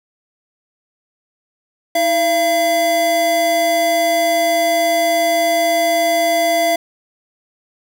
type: tone pair together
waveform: square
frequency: 320.5 / 679.1 Hz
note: E4 / F5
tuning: -49 / -49 cents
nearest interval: octave + minor second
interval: 1300 cents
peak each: -25 / -14 dBFS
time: 1.95-6.76 s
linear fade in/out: 5 ms
effects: none